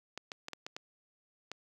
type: clicks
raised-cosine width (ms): 0.2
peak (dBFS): -23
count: 7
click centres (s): 0.176 / 0.318 / 0.484 / 0.533 / 0.665 / 0.765 / 1.516
effects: high-pass 200 Hz 12 dB/octave + 10-bit